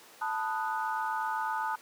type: chord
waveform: sine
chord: B dominant seventh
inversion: third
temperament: equal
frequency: 880 / 987.8 / 1244.5 / 1480 Hz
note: A5 / B5 / D#6 / F#6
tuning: 0 / 0 / 0 / 0 cents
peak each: -32 / -38 / -36 / -37 dBFS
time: 0.21-1.76 s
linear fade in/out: 10 ms
effects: pink hiss -53 dBFS RMS until 1.81 s + high-pass 400 Hz 12 dB/octave